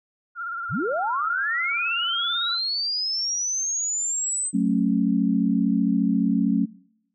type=tone with vibrato; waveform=sine; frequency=1384 Hz; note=F6; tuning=16 cents flat; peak=-28 dBFS; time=0.35-2.59 s; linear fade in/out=50 ms; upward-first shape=sine; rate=18 Hz; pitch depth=53 cents each way
type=linear sweep; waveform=sine; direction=up; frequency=65.41 to 8230 Hz; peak=-23 dBFS; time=0.69-4.52 s; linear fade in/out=50 ms
type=chord; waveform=sine; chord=F# minor; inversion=none; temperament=equal with one note detuned; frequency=185 / 220 / 273.7 Hz; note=F#3 / A3 / C#4; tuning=0 / 0 / -22 cents; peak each=-23 dBFS; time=4.53-6.66 s; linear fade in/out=20 ms
effects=noise-tail reverb RT60 0.8 s tail -24 dB re dry